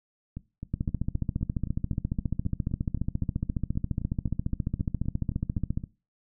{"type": "two click trains", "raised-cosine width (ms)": 5, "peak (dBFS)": [-23, -15], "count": [22, 74], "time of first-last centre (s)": [[0.37, 5.839], [0.74, 5.774]], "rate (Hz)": [3.84, 14.5], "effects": ["noise-tail reverb RT60 0.3 s tail -19 dB re dry"]}